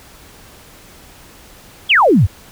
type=exponential sweep; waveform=sine; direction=down; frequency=3485 to 76.6 Hz; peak=-7 dBFS; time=1.89-2.27 s; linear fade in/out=20 ms; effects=pink hiss -42 dBFS RMS until 2.51 s